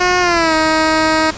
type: tone with pitch glide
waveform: 10% pulse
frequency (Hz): 360.6 to 315.7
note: F#4 to D#4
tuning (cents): -45 to +25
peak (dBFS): -3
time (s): 0-1.31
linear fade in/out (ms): 10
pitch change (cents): -230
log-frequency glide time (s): 0.2-0.54
effects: pink hiss -29 dBFS RMS until 1.37 s + resampled to 16000 Hz